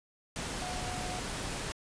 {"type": "tone in noise", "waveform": "sine", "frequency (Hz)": 728, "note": "F#5", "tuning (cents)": -28, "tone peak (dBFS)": -40, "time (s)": [0.62, 1.19], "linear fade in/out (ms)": 0, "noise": "pink", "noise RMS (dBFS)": -37, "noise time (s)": [0.36, 1.72], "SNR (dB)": -6, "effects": ["resampled to 22050 Hz"]}